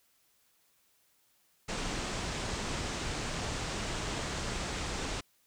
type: low-pass noise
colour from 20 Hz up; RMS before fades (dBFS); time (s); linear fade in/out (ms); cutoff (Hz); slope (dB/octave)
pink; -36; 1.68-5.21; 10; 8300; 48
effects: white hiss -70 dBFS RMS until 5.46 s